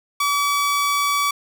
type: tone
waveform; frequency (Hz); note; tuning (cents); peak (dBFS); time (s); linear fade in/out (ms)
sawtooth; 1144; D6; -46; -14; 0.2-1.31; 5
effects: none